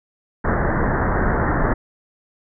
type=low-pass noise; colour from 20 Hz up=pink; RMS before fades=-19 dBFS; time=0.44-1.74 s; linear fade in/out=10 ms; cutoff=1900 Hz; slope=96 dB/octave; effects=none